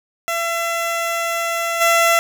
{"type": "tone with level steps", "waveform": "15% pulse", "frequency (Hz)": 674, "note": "E5", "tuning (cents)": 38, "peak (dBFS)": [-13, -6], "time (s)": [0.28, 2.19], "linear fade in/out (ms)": 0, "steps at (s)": 1.8, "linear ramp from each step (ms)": 20, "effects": []}